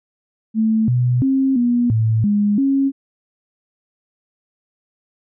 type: tone with pitch steps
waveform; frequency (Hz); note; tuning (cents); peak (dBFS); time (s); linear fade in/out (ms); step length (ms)
sine; 220.5 / 123.6 / 267.6 / 241.2 / 111.2 / 205.9 / 273.3; A3 / B2 / C4 / B3 / A2 / G#3 / C#4; +4 / +2 / +39 / -41 / +19 / -15 / -24; -13; 0.54-2.92; 50; 340
effects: none